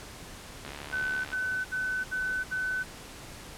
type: click train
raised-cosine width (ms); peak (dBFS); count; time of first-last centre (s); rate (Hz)
0.3; -24; 50; 0.65-1.332; 71.9
type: tone bursts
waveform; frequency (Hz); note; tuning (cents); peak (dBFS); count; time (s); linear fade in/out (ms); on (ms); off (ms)
sine; 1511; F#6; +36; -28; 5; 0.92-2.838; 20; 330; 67
effects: pink hiss -45 dBFS RMS until 3.57 s + low-pass 11000 Hz 12 dB/octave